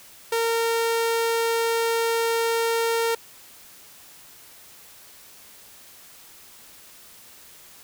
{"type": "tone", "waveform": "sawtooth", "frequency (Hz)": 459.4, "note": "A#4", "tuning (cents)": -25, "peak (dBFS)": -17, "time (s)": [0.32, 3.15], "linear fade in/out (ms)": 5, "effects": ["white hiss -48 dBFS RMS until 7.83 s"]}